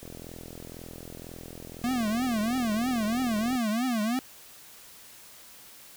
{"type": "click train", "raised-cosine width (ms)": 2, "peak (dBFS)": -29, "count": 149, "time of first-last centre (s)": [0.03, 3.554], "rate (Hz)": 42}
{"type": "tone with vibrato", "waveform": "square", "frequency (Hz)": 233.1, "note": "A#3", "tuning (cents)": 0, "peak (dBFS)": -26, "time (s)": [1.84, 4.19], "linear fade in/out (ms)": 0, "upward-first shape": "triangle", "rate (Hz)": 3.1, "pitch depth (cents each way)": 220}
{"effects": ["white hiss -50 dBFS RMS until 5.96 s"]}